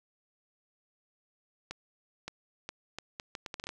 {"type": "accelerating click train", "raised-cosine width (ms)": 0.2, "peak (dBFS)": -21, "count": 12, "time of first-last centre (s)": [1.71, 3.691], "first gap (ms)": 570, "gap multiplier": 0.72, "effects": []}